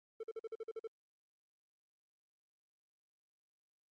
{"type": "tone bursts", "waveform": "triangle", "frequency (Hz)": 446.3, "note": "A4", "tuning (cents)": 25, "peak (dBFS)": -38, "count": 9, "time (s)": [0.2, 0.873], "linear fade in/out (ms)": 5, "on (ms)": 33, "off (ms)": 47, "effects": ["Opus 32 kbps"]}